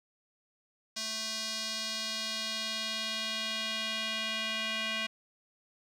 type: tone with band-pass filter sweep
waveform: square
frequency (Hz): 220.2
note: A3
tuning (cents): +2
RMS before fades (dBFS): -35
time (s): 0.96-5.07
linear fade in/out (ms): 10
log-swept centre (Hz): 5100 to 2800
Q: 2.1
effects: none